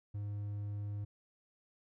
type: tone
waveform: triangle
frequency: 102.7 Hz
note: G#2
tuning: 19 cents flat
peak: -35 dBFS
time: 0.14-1.05 s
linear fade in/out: 10 ms
effects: none